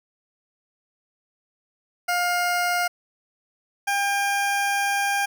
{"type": "tone pair in turn", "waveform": "20% pulse", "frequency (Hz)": [708, 801.4], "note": ["F5", "G5"], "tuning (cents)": [23, 38], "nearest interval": "major second", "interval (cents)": 215, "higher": "second", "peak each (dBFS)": -16, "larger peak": "neither", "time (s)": [[2.08, 2.88], [3.87, 5.26]], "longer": "second", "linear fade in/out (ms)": 10, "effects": []}